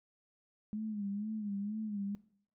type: tone with vibrato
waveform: sine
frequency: 208.4 Hz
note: G#3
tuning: 6 cents sharp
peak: -35 dBFS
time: 0.73-2.15 s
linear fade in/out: 0 ms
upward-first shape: sine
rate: 2.1 Hz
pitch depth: 84 cents each way
effects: noise-tail reverb RT60 0.6 s tail -19 dB re dry